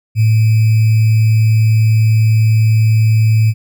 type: tone with sample-and-hold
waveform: sine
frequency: 110 Hz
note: A2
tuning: in tune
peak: -7 dBFS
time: 0.15-3.54 s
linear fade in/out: 50 ms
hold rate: 2450 Hz
effects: none